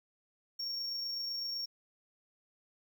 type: tone with amplitude modulation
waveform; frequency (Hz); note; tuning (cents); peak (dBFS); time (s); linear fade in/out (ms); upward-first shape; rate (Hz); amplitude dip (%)
triangle; 5520; F8; -21; -33; 0.59-1.66; 10; sine; 27.9; 25
effects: 11-bit